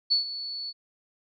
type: tone with ADSR envelope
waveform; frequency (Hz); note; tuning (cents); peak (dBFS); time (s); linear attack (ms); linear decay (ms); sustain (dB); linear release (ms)
sine; 4435; C#8; 0; -18; 0.1-0.73; 20; 120; -14; 39
effects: none